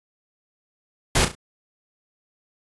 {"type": "noise with echo", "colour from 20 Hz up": "pink", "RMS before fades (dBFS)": -18, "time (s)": [1.15, 1.25], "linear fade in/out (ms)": 5, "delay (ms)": 34, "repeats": 3, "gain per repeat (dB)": -9, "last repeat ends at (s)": 1.352, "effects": ["resampled to 24000 Hz"]}